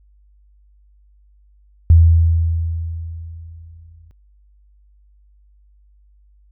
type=tone with exponential decay; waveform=sine; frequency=82.7 Hz; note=E2; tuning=6 cents sharp; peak=-4 dBFS; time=1.9-4.11 s; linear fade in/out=0 ms; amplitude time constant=480 ms; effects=added 50 Hz sine -49 dBFS peak until 6.51 s